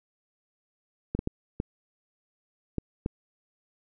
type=clicks; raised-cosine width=3 ms; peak=-15 dBFS; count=6; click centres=1.15 / 1.191 / 1.274 / 1.601 / 2.783 / 3.061 s; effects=none